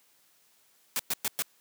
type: noise bursts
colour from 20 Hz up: white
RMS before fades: -29 dBFS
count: 4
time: 0.96-1.422 s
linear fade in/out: 0 ms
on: 33 ms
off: 110 ms
effects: white hiss -65 dBFS RMS until 1.6 s + high-pass 150 Hz 12 dB/octave